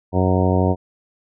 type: harmonic tone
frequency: 92.5 Hz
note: F#2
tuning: in tune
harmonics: 1 / 2 / 3 / 4 / 5 / 6 / 7 / 8 / 10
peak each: -18 / -21 / -23 / -24 / -25 / -26 / -26 / -27 / -28 dBFS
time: 0.12-0.76 s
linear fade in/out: 50 ms
effects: none